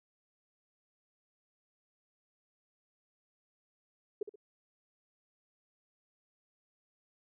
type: tone with echo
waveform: sine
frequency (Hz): 415.3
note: G#4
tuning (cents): 0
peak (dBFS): -30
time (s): 4.21-4.23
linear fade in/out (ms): 5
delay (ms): 64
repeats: 2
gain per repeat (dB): -10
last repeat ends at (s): 4.358
effects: none